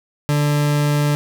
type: tone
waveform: 40% pulse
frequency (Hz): 146.83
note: D3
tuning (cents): 0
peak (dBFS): -14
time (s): 0.29-1.15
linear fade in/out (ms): 0
effects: none